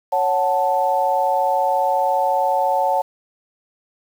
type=chord; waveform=sine; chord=F# minor; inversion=second; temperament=equal; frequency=554.4 / 740 / 880 Hz; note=C#5 / F#5 / A5; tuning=0 / 0 / 0 cents; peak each=-21 / -20 / -19 dBFS; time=0.12-3.02 s; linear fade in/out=10 ms; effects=7-bit